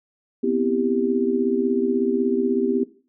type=chord; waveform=sine; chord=C major seventh; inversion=third; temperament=just; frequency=245.3 / 261.6 / 327 / 392.4 Hz; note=B3 / C4 / E4 / G4; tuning=-12 / 0 / -14 / +2 cents; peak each=-23 / -25 / -27 / -22 dBFS; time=0.43-2.84 s; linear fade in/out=10 ms; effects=noise-tail reverb RT60 0.4 s tail -17 dB re dry

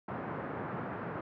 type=band-pass noise; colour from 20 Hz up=pink; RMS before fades=-39 dBFS; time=0.08-1.21 s; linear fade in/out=5 ms; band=120 to 1600 Hz; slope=24 dB/octave; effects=none

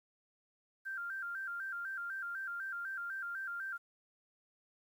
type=tone with vibrato; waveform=sine; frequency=1478 Hz; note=F#6; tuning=2 cents flat; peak=-38 dBFS; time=0.85-3.78 s; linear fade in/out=20 ms; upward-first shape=square; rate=4 Hz; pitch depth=100 cents each way; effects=11-bit

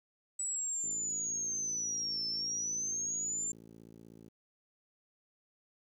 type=linear two-way sweep; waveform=sine; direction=down then up; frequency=7902 to 5274 to 7310 Hz; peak=-33 dBFS; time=0.39-3.52 s; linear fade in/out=5 ms; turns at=2.27 s
type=click train; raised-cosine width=3 ms; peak=-39 dBFS; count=194; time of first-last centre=0.84-4.28 s; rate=56.1 Hz
effects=high-pass 150 Hz 12 dB/octave + 11-bit

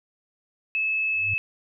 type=tone; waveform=sine; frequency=2600 Hz; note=E7; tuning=24 cents flat; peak=-22 dBFS; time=0.75-1.38 s; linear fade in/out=0 ms
type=tone with exponential growth; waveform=sine; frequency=98 Hz; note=G2; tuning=in tune; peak=-27 dBFS; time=1.1-1.34 s; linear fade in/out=5 ms; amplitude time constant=52 ms
effects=none

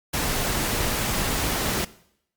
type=noise; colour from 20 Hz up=pink; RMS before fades=-25 dBFS; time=0.13-1.85 s; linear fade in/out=10 ms; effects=noise-tail reverb RT60 0.7 s tail -19 dB re dry + Opus 48 kbps

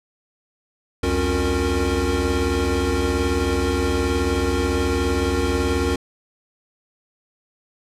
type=tone cluster; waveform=square; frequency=67 / 85.8 / 275.3 / 359.3 / 462.6 Hz; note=C2 / F2 / C#4 / F4 / A#4; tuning=+42 / -30 / -12 / +49 / -13 cents; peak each=-26 dBFS; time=1.03-5.96 s; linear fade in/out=5 ms; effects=low-pass 10000 Hz 12 dB/octave

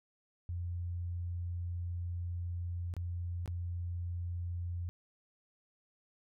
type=tone with dropouts; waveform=sine; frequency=87.31 Hz; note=F2; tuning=in tune; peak=-35 dBFS; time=0.49-4.89 s; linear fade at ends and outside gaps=0 ms; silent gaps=2.939-2.966 / 3.459-3.477 s; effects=none

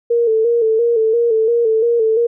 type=tone with vibrato; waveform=sine; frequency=456.2 Hz; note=A#4; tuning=37 cents flat; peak=-11 dBFS; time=0.1-2.27 s; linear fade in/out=10 ms; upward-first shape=square; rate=2.9 Hz; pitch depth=54 cents each way; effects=none

